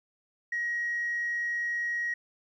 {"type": "tone", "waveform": "sine", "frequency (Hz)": 1895, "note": "A#6", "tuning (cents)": 28, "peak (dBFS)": -27, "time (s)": [0.52, 2.14], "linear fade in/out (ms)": 5, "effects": ["tanh soft clip ceiling -24 dBFS", "11-bit"]}